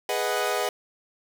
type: chord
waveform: sawtooth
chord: G# minor seventh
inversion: none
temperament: equal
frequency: 415.3 / 493.9 / 622.3 / 740 Hz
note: G#4 / B4 / D#5 / F#5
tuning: 0 / 0 / 0 / 0 cents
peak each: -26 dBFS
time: 0.09-0.69 s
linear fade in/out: 2 ms
effects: none